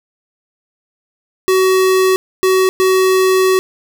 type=tone bursts at uneven times; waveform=square; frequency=376 Hz; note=F#4; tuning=28 cents sharp; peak=-10 dBFS; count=3; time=1.48-2.16 / 2.43-2.69 / 2.8-3.59 s; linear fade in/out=0 ms; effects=none